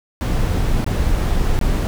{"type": "noise with dropouts", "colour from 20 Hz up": "brown", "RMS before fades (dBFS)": -17, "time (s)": [0.21, 1.87], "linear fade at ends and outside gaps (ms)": 0, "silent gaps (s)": [[0.844, 0.864], [1.59, 1.613]], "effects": []}